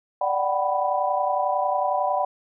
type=chord; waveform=sine; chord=G major seventh; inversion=second; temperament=equal with one note detuned; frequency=587.3 / 740 / 771 / 987.8 Hz; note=D5 / F#5 / G5 / B5; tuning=0 / 0 / -29 / 0 cents; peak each=-26 dBFS; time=0.21-2.25 s; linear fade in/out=5 ms; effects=none